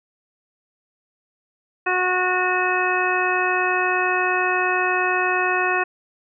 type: harmonic tone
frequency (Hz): 365.7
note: F#4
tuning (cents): -20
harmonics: 1 / 2 / 3 / 4 / 5 / 7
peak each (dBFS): -25 / -25 / -25 / -25 / -25 / -25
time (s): 1.86-5.84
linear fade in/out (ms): 10
effects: none